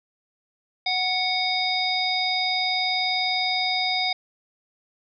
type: harmonic tone with a mistuned harmonic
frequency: 740 Hz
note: F#5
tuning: in tune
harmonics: 1 / 3 / 5 / 7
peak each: -27 / -27 / -27 / -27 dBFS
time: 0.86-4.13 s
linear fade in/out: 5 ms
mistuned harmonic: 7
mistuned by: -89 cents
effects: none